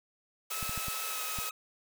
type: high-pass noise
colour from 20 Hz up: white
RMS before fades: -37 dBFS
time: 0.5-1.5 s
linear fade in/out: 10 ms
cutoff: 380 Hz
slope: 96 dB/octave
type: tone with pitch glide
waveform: 25% pulse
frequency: 1295 to 1270.5 Hz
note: E6 to D#6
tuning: -31 to +36 cents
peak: -36 dBFS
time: 0.51-1.51 s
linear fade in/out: 2 ms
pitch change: -33 cents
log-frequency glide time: 1.07-1.21 s
type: clicks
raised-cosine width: 5 ms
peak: -28 dBFS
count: 5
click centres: 0.628 / 0.694 / 0.777 / 0.883 / 1.387 s
effects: none